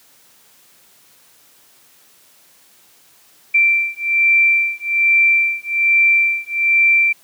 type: beating tone pair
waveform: sine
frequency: 2349 / 2350.2 Hz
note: D7 / D7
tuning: 0 / +1 cents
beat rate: 1.2 Hz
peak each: -15 dBFS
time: 3.54-7.13 s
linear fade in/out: 10 ms
effects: white hiss -51 dBFS RMS until 7.23 s + high-pass 100 Hz 12 dB/octave